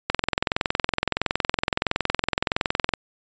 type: click train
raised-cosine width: 0.3 ms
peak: -4 dBFS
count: 62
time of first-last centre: 0.1-2.937 s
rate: 21.5 Hz
effects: resampled to 16000 Hz